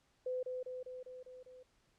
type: tone with echo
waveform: sine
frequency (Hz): 507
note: B4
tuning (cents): +45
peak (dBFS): -35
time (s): 0.26-0.43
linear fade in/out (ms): 5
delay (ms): 200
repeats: 6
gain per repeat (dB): -3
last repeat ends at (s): 1.63
effects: pink hiss -74 dBFS RMS until 1.98 s + low-pass 8000 Hz 12 dB/octave